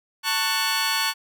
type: chord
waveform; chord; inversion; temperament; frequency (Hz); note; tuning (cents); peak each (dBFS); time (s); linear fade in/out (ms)
15% pulse; F# minor; first; just; 888 / 1110 / 1480; A5 / C#6 / F#6; +16 / +2 / 0; -20; 0.23-1.14; 50
effects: none